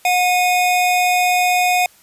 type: tone pair together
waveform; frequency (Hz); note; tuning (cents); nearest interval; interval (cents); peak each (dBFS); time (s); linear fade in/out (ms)
square; 723.1 / 2479; F#5 / D#7; -40 / -7; octave + major sixth; 2133; -15 / -20; 0.05-1.86; 2
effects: white hiss -50 dBFS RMS until 2.02 s + resampled to 32000 Hz